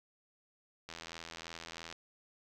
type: click train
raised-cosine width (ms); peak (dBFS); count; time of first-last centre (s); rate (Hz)
0.2; -27; 87; 0.89-1.926; 83
effects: none